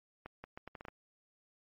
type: accelerating click train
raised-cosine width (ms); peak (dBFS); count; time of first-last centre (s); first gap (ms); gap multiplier
0.5; -30; 8; 0.26-0.884; 180; 0.75
effects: MP3 32 kbps